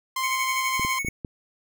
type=tone; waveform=sawtooth; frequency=1046.5 Hz; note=C6; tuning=in tune; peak=-21 dBFS; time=0.16-0.99 s; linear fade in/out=5 ms
type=tone with tremolo; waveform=square; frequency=2217 Hz; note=C#7; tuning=in tune; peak=-25 dBFS; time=0.23-1.09 s; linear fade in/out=5 ms; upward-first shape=sine; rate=12 Hz; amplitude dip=80%
type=clicks; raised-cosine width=3 ms; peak=-19 dBFS; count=5; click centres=0.796 / 0.849 / 1.048 / 1.084 / 1.248 s
effects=none